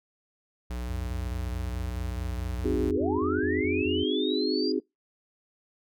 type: tone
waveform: square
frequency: 60.5 Hz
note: B1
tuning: 35 cents flat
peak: -32 dBFS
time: 0.7-2.91 s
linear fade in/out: 5 ms
type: tone bursts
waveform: sine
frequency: 87.31 Hz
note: F2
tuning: in tune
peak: -33 dBFS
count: 15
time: 0.88-4.038 s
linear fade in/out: 10 ms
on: 190 ms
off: 22 ms
type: chord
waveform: sine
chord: Ab dominant seventh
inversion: first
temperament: equal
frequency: 261.6 / 311.1 / 370 / 415.3 Hz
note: C4 / Eb4 / Gb4 / Ab4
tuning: 0 / 0 / 0 / 0 cents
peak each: -30 dBFS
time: 2.64-4.8 s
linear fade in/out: 10 ms
type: linear sweep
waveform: sine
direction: up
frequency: 349.9 to 4862 Hz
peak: -32 dBFS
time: 2.92-4.72 s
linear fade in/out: 5 ms
effects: noise-tail reverb RT60 0.2 s tail -26 dB re dry